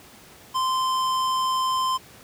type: tone with hard clipping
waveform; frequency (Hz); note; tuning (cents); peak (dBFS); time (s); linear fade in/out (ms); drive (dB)
sine; 1038; C6; -14; -23; 0.54-1.98; 20; 15
effects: pink hiss -48 dBFS RMS until 2.23 s + high-pass 80 Hz 12 dB/octave

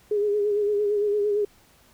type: tone with vibrato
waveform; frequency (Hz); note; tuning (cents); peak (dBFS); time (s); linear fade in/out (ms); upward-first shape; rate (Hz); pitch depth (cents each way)
sine; 413.4; G#4; -8; -20; 0.11-1.45; 5; sine; 8.8; 41
effects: pink hiss -57 dBFS RMS until 1.93 s

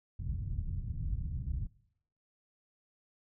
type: low-pass noise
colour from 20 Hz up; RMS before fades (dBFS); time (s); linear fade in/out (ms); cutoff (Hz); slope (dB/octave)
white; -36; 0.19-1.67; 5; 120; 24
effects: noise-tail reverb RT60 0.7 s tail -21 dB re dry

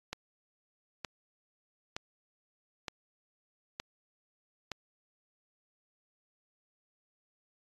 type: click train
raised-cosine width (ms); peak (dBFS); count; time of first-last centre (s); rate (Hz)
0.2; -19; 6; 0.13-4.717; 1.09
effects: AAC 32 kbps

